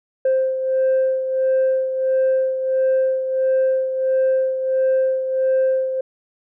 sine beating tone pair, 524 / 525.5 Hz, C5 / C5, +2 / +7 cents, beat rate 1.5 Hz, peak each -15 / -22 dBFS, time 0.25-6.01 s, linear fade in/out 5 ms, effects tanh soft clip ceiling -12 dBFS

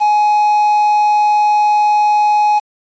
triangle tone with quantisation, 839 Hz, G#5, 17 cents sharp, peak -7 dBFS, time 0-2.6 s, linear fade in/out 20 ms, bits 6, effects resampled to 16000 Hz

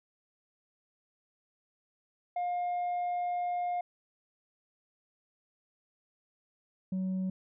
sine tone pair in turn, 710 / 187.46 Hz, F5 / F#3, +28 / +23 cents, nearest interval octave + major seventh, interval 2305 cents, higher first, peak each -27 dBFS, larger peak neither, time 2.36-3.81 / 6.92-7.3 s, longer first, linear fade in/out 5 ms, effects tanh soft clip ceiling -29 dBFS

